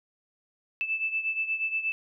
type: beating tone pair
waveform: sine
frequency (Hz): 2632 / 2640.4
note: E7 / E7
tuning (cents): -3 / +2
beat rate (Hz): 8.4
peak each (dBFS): -28 / -33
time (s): 0.81-1.92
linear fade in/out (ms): 0
effects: none